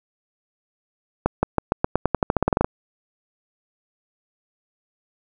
accelerating click train, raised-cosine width 1 ms, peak -3 dBFS, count 17, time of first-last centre 1.26-2.645 s, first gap 170 ms, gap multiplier 0.9, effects none

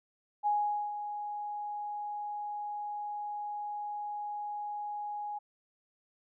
sine tone with ADSR envelope, 830.6 Hz, G#5, in tune, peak -25 dBFS, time 0.43-5.39 s, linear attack 36 ms, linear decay 450 ms, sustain -10 dB, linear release 13 ms, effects none

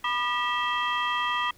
sine tone cluster, 983 / 1208 / 1938 / 2648 / 3215 Hz, B5 / D6 / B6 / E7 / G7, -8 / +48 / -33 / +7 / +43 cents, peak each -29 / -28 / -30 / -34 / -32 dBFS, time 0.04-1.51 s, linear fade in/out 5 ms, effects tanh soft clip ceiling -17 dBFS + pink hiss -57 dBFS RMS until 1.57 s

